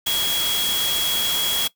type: tone in noise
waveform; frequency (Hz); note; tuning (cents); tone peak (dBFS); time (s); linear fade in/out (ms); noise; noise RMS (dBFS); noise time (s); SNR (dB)
sine; 3322; G#7; 0; -21; 0.06-1.68; 10; white; -25; 0.06-1.68; +1
effects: noise-tail reverb RT60 0.1 s tail -19 dB re dry